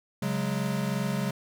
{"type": "chord", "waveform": "square", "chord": "C# suspended fourth", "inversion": "none", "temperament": "equal with one note detuned", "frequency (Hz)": [137.71, 185, 207.7], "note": ["C#3", "F#3", "G#3"], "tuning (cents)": [-11, 0, 0], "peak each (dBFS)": -32, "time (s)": [0.22, 1.31], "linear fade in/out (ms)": 5, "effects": []}